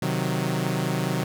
sawtooth chord, C diminished, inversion none, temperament equal, 130.81 / 155.56 / 185 Hz, C3 / Eb3 / Gb3, 0 / 0 / 0 cents, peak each -24 dBFS, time 0.02-1.24 s, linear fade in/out 5 ms, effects none

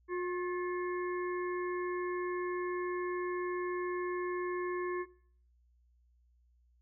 harmonic tone with a mistuned harmonic, 358.6 Hz, F4, 46 cents sharp, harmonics 1 / 3 / 5 / 6, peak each -33 / -41 / -45 / -50 dBFS, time 0.08-5.06 s, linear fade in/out 50 ms, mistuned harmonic 5, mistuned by -51 cents, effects noise-tail reverb RT60 0.5 s tail -17 dB re dry + added 60 Hz sine -65 dBFS peak until 6.81 s

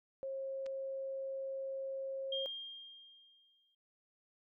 sine tone, 538 Hz, C5, 48 cents sharp, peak -38 dBFS, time 0.23-2.46 s, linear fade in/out 0 ms
clicks, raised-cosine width 0.2 ms, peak -40 / -35 dBFS, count 2, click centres 0.66 / 0.664 s
sine tone with exponential decay, 3211 Hz, G7, 41 cents sharp, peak -35 dBFS, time 2.32-3.75 s, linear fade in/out 5 ms, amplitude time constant 310 ms
effects none

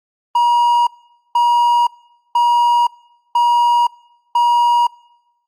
triangle tone bursts, 955 Hz, A#5, 42 cents sharp, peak -8 dBFS, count 5, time 0.35-4.87 s, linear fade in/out 5 ms, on 520 ms, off 480 ms, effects noise-tail reverb RT60 1.0 s tail -24 dB re dry + Opus 32 kbps

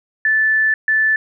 sine tone bursts at uneven times, 1752 Hz, A6, 8 cents flat, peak -12 dBFS, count 2, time 0.25-0.74 / 0.88-1.16 s, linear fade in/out 2 ms, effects none

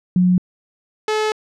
sine / sawtooth tone pair in turn, 181 / 430.5 Hz, F#3 / A4, -38 / -38 cents, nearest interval octave + minor third, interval 1500 cents, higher second, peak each -11 / -13 dBFS, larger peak first, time 0.16-0.38 / 1.08-1.32 s, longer second, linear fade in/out 2 ms, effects low-pass 6000 Hz 12 dB/octave

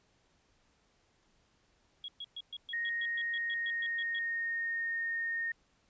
sine tone bursts, 3322 Hz, G#7, in tune, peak -39 dBFS, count 14, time 2.04-4.188 s, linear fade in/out 2 ms, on 42 ms, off 120 ms
sine tone with pitch glide, 1864.7 to 1842.2 Hz, A#6 to A#6, 0 to -21 cents, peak -32 dBFS, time 2.73-5.52 s, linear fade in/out 5 ms, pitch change -21 cents, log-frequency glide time 3.3-4.99 s
effects pink hiss -71 dBFS RMS until 5.89 s + resampled to 16000 Hz

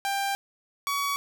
sawtooth tone pair in turn, 792 / 1129.2 Hz, G5 / C#6, +18 / +32 cents, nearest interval tritone, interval 614 cents, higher second, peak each -22 dBFS, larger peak neither, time 0.05-0.35 / 0.87-1.16 s, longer first, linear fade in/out 0 ms, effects 9-bit

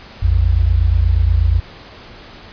sine tone pair together, 56.86 / 85.2 Hz, A#1 / F2, -42 / -42 cents, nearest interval perfect fifth, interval 700 cents, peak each -13 dBFS, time 0.22-1.6 s, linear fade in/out 10 ms, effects pink hiss -38 dBFS RMS until 2.52 s + resampled to 11025 Hz

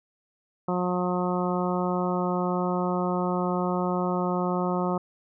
harmonic tone, 179.9 Hz, F#3, 48 cents flat, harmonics 1 / 2 / 3 / 4 / 5 / 6 / 7, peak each -27 / -30 / -32 / -33 / -34 / -35 / -35 dBFS, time 0.68-4.98 s, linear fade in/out 5 ms, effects none

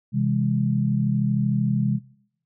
sine chord, C augmented, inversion none, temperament just, 130.81 / 163.52 / 204.4 Hz, C3 / E3 / G#3, 0 / -14 / -27 cents, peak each -22 / -27 / -23 dBFS, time 0.12-2 s, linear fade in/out 50 ms, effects noise-tail reverb RT60 0.7 s tail -21 dB re dry

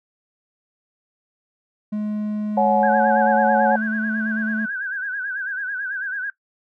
triangle tone with pitch glide, 211 to 218.6 Hz, G#3 to A3, +28 to -11 cents, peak -20 dBFS, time 1.92-4.66 s, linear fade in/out 10 ms, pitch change +61 cents, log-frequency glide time 2.77-3.01 s
sine chord, C# suspended fourth, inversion none, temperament equal with one note detuned, 554.4 / 740 / 848.1 Hz, C#5 / F#5 / G#5, 0 / 0 / +36 cents, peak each -19 dBFS, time 2.57-3.76 s, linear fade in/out 5 ms
sine tone with vibrato, 1568 Hz, G6, in tune, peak -24 dBFS, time 2.83-6.3 s, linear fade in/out 2 ms, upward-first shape sine, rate 9.1 Hz, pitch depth 100 cents each way
effects noise-tail reverb RT60 0.1 s tail -17 dB re dry

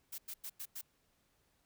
blue noise bursts, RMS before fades -44 dBFS, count 5, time 0.12-0.815 s, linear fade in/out 10 ms, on 63 ms, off 95 ms, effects pink hiss -75 dBFS RMS until 1.65 s

